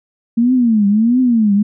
sine tone with vibrato, 226.7 Hz, A#3, 48 cents flat, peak -9 dBFS, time 0.37-1.63 s, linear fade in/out 10 ms, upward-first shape triangle, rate 1.5 Hz, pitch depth 240 cents each way, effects none

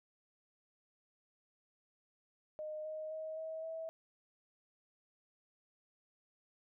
sine tone with pitch steps, 615 / 623.2 / 631.6 / 640 / 648.6 Hz, D#5 / D#5 / D#5 / D#5 / E5, -20 / +3 / +26 / +49 / -28 cents, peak -40 dBFS, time 2.59-3.89 s, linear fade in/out 0 ms, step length 260 ms, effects none

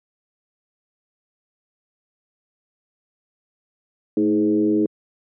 sine tone with frequency modulation, 318.3 Hz, D#4, 39 cents sharp, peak -15 dBFS, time 4.17-4.86 s, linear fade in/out 2 ms, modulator 99.1 Hz, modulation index 0.99, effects high-pass 150 Hz 12 dB/octave

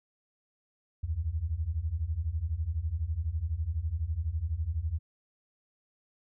sine beating tone pair, 73.42 / 85.42 Hz, D2 / F2, 0 / -38 cents, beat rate 12 Hz, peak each -33 / -31 dBFS, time 1.03-4.99 s, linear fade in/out 10 ms, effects none

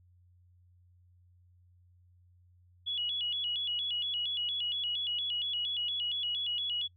sine tone with vibrato, 3136 Hz, G7, in tune, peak -31 dBFS, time 2.86-6.88 s, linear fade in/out 20 ms, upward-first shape square, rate 4.3 Hz, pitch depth 130 cents each way, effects noise-tail reverb RT60 0.1 s tail -23 dB re dry + added 89 Hz sine -60 dBFS peak until 6.96 s

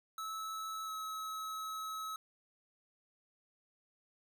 square tone with pitch glide, 1303 to 1288 Hz, E6 to E6, -20 to -41 cents, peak -40 dBFS, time 0.18-2.16 s, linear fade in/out 2 ms, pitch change -21 cents, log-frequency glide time 0.85-0.9 s, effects none

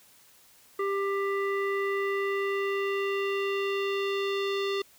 square tone with low-pass filter sweep, 395.6 Hz, G4, 16 cents sharp, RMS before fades -29 dBFS, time 0.79-4.82 s, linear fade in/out 5 ms, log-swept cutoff 1600 to 3800 Hz, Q 2.5, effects white hiss -58 dBFS RMS until 4.98 s

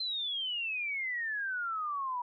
sine exponential sweep, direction down, 4139 to 958 Hz, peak -32 dBFS, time 0-2.22 s, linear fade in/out 5 ms, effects none

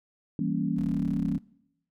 sine chord, E diminished seventh, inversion none, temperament equal, 164.81 / 196 / 233.1 / 277.2 Hz, E3 / G3 / Bb3 / Db4, 0 / 0 / 0 / 0 cents, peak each -31 dBFS, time 0.39-1.38 s, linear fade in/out 2 ms
20% pulse exponential sweep, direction down, 40.42 to 30.87 Hz, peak -36 dBFS, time 0.76-1.39 s, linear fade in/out 20 ms
effects noise-tail reverb RT60 0.8 s tail -22 dB re dry

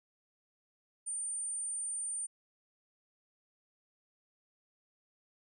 sine tone, 9020 Hz, C#9, 29 cents sharp, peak -33 dBFS, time 1.06-2.27 s, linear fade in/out 20 ms, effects tanh soft clip ceiling -33 dBFS

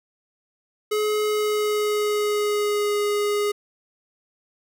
square tone with pitch glide, 424.1 to 413.5 Hz, G#4 to G#4, +36 to -8 cents, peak -21 dBFS, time 0.91-3.52 s, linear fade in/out 10 ms, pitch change -44 cents, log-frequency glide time 1.24-2.98 s, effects none

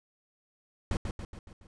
brown noise with echo, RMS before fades -29 dBFS, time 0.91-0.97 s, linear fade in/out 2 ms, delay 140 ms, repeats 5, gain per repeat -5 dB, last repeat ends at 1.67 s, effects resampled to 22050 Hz

